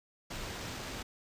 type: noise with sample-and-hold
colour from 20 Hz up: pink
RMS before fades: -41 dBFS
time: 0.3-1.03 s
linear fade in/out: 10 ms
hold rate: 11025 Hz
effects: resampled to 32000 Hz